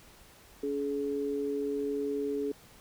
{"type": "tone pair together", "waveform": "sine", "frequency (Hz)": [283.3, 424.5], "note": ["C#4", "G#4"], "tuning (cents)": [38, 38], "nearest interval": "perfect fifth", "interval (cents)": 700, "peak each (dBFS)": [-34, -31], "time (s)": [0.63, 2.52], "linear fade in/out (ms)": 5, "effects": ["pink hiss -56 dBFS RMS until 2.8 s"]}